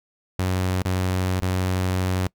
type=tone with dropouts; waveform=sawtooth; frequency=92.5 Hz; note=F#2; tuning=in tune; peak=-17 dBFS; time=0.39-2.27 s; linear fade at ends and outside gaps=0 ms; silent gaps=0.82-0.852 / 1.4-1.423 s; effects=noise-tail reverb RT60 0.1 s tail -24 dB re dry